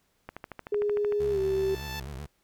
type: click train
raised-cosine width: 0.5 ms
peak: -23 dBFS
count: 12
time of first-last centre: 0.29-1.123 s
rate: 13.2 Hz
type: tone with exponential growth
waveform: 10% pulse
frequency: 880 Hz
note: A5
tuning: in tune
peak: -26 dBFS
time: 0.66-2 s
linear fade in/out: 5 ms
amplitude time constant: 290 ms
type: tone with pitch glide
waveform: sine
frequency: 413.8 to 386.1 Hz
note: G#4 to G4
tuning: -6 to -26 cents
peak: -24 dBFS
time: 0.72-1.75 s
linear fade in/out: 5 ms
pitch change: -120 cents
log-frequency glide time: 1.3-1.39 s
type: tone with vibrato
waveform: 25% pulse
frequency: 69.1 Hz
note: C#2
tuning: 5 cents flat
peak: -33 dBFS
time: 1.19-2.27 s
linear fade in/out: 20 ms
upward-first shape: sine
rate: 8 Hz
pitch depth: 170 cents each way
effects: pink hiss -71 dBFS RMS until 2.43 s